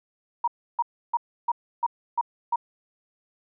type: tone bursts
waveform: sine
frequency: 946 Hz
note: A#5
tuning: 25 cents sharp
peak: -20 dBFS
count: 7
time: 0.44-2.559 s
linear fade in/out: 5 ms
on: 37 ms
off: 310 ms
effects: none